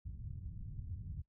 white low-pass noise, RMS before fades -45 dBFS, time 0.05-1.22 s, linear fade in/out 10 ms, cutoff 120 Hz, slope 24 dB/octave, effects noise-tail reverb RT60 0.1 s tail -20 dB re dry

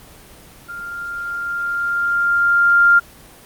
sine tone with level ramp, 1396.9 Hz, F6, in tune, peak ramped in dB -28 to -7 dBFS, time 0.68-3 s, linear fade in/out 20 ms, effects pink hiss -43 dBFS RMS until 3.45 s + Opus 24 kbps

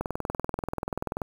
click train, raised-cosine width 1 ms, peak -15 dBFS, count 26, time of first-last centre 0.01-1.218 s, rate 20.7 Hz, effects 7-bit

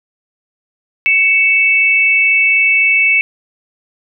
sine tone pair together, 2234 / 2637 Hz, C#7 / E7, +13 / 0 cents, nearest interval minor third, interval 287 cents, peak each -11 dBFS, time 1.06-3.21 s, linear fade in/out 0 ms, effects none

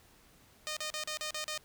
5% pulse tone bursts, 614 Hz, D#5, 23 cents flat, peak -24 dBFS, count 7, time 0.67-1.577 s, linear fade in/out 0 ms, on 97 ms, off 38 ms, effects pink hiss -62 dBFS RMS until 1.64 s

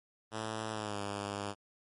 5% pulse tone with pitch glide, 110 to 101.45 Hz, A2 to G#2, 0 to -40 cents, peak -25 dBFS, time 0.31-1.55 s, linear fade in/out 50 ms, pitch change -140 cents, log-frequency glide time 0.71-0.99 s, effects MP3 48 kbps

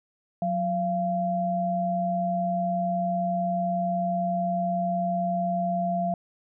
sine tone pair together, 181.96 / 687 Hz, F#3 / F5, -29 / -29 cents, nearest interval octave + major seventh, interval 2300 cents, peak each -28 / -25 dBFS, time 0.42-6.14 s, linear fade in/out 2 ms, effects none

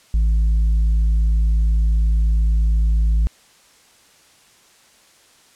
sine tone with tanh clipping, 54.3 Hz, A1, 22 cents flat, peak -14 dBFS, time 0.14-3.27 s, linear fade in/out 0 ms, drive 3 dB, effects white hiss -52 dBFS RMS until 5.55 s + low-pass 9000 Hz 12 dB/octave

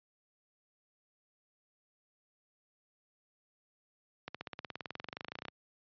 accelerating click train, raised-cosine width 0.3 ms, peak -24 dBFS, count 27, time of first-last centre 4.28-5.483 s, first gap 66 ms, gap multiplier 0.97, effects high-pass 100 Hz 12 dB/octave + resampled to 11025 Hz

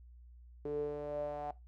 sawtooth tone with band-pass filter sweep, 146.83 Hz, D3, in tune, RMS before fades -38 dBFS, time 0.65-1.51 s, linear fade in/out 2 ms, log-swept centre 400 to 730 Hz, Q 9.1, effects noise-tail reverb RT60 0.2 s tail -19 dB re dry + added 60 Hz sine -53 dBFS peak until 1.67 s

